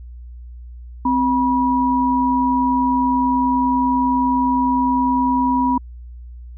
sine tone pair together, 259.4 / 969.8 Hz, C4 / B5, -15 / -32 cents, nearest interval octave + major seventh, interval 2283 cents, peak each -17 dBFS, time 1.05-5.78 s, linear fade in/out 5 ms, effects added 60 Hz sine -33 dBFS peak until 6.57 s

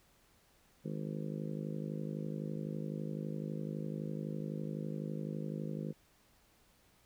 harmonic tone, 51.91 Hz, G#1, in tune, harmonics 3 / 4 / 5 / 6 / 7 / 8 / 9 / 10, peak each -40 / -42 / -49 / -48 / -49 / -53 / -50 / -51 dBFS, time 0.84-5.93 s, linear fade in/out 20 ms, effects pink hiss -68 dBFS RMS until 7.05 s

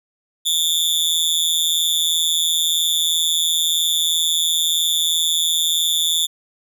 sawtooth tone with amplitude modulation, 3518 Hz, A7, 1 cent flat, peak -9 dBFS, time 0.45-6.27 s, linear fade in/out 20 ms, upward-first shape sine, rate 163 Hz, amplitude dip 100%, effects none

